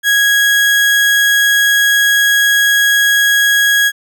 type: tone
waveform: 35% pulse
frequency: 1654 Hz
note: G#6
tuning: 8 cents flat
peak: -7 dBFS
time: 0.03-3.92 s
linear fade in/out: 50 ms
effects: none